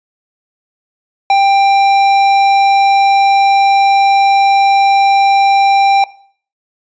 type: tone with hard clipping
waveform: sine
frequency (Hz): 790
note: G5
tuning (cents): +13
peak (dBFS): -8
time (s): 1.3-6.04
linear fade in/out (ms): 2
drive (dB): 11
effects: noise-tail reverb RT60 0.5 s tail -19 dB re dry + resampled to 16000 Hz